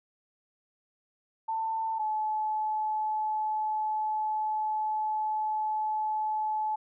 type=tone pair in turn; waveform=sine; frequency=891 / 861.1 Hz; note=A5 / A5; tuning=+22 / -38 cents; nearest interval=minor second; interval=60 cents; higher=first; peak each=-28 / -27 dBFS; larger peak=second; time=1.48-1.99 / 1.99-6.76 s; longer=second; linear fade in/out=10 ms; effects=none